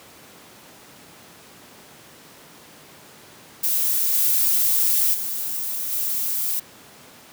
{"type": "noise with level steps", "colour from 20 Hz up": "violet", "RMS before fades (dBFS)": [-21, -19, -27, -24], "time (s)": [3.63, 6.6], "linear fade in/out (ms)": 10, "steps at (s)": [4.13, 5.13, 5.91], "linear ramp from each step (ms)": 20, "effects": ["pink hiss -46 dBFS RMS until 7.32 s", "high-pass 150 Hz 12 dB/octave"]}